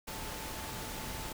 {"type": "tone in noise", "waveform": "sine", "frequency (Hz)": 879, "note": "A5", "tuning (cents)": -2, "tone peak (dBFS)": -49, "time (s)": [0.07, 1.33], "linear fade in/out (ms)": 10, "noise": "pink", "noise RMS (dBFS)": -41, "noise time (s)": [0.07, 1.33], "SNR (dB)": -11, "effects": []}